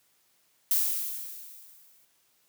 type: noise with exponential decay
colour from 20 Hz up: violet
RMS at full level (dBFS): -23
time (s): 0.71-2.05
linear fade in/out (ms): 1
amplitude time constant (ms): 290
effects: white hiss -68 dBFS RMS until 2.48 s + high-pass 80 Hz 12 dB/octave